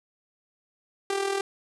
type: tone with amplitude modulation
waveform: sawtooth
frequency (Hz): 393.7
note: G4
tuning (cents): +8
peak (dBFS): -19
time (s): 1.1-1.41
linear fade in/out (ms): 2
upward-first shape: sine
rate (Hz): 40.3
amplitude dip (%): 60
effects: resampled to 24000 Hz + 8-bit